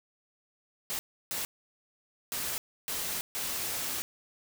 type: noise bursts at uneven times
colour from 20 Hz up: white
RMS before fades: -34 dBFS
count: 5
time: 0.9-0.99 / 1.31-1.45 / 2.32-2.58 / 2.88-3.21 / 3.35-4.02 s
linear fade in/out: 0 ms
effects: none